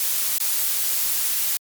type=noise with dropouts; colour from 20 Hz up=blue; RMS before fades=-22 dBFS; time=0-1.57 s; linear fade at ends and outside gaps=1 ms; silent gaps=0.382-0.401 s; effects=MP3 96 kbps